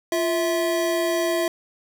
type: tone pair together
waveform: square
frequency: 346.4 / 654 Hz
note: F4 / E5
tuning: -14 / -14 cents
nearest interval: major seventh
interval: 1100 cents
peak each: -24 dBFS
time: 0.12-1.48 s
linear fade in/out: 2 ms
effects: none